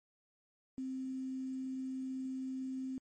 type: tone with quantisation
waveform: sine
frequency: 261.6 Hz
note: C4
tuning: in tune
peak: -37 dBFS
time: 0.78-2.98 s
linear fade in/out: 0 ms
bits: 10
effects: MP3 32 kbps